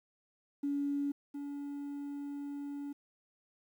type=tone pair in turn; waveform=triangle; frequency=284 / 285 Hz; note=C#4 / C#4; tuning=+42 / +48 cents; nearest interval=unison; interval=6 cents; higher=second; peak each=-27 / -36 dBFS; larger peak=first; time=0.63-1.12 / 1.34-2.93 s; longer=second; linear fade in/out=10 ms; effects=tanh soft clip ceiling -29 dBFS + 11-bit